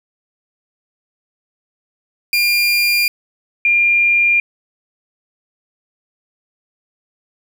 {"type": "tone pair in turn", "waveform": ["30% pulse", "sine"], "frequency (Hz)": [2400, 2400], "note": ["D7", "D7"], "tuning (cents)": [37, 37], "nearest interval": "unison", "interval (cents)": 0, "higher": "neither", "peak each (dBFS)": -10, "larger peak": "neither", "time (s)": [[2.33, 3.08], [3.65, 4.4]], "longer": "neither", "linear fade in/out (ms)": 2, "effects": ["8-bit"]}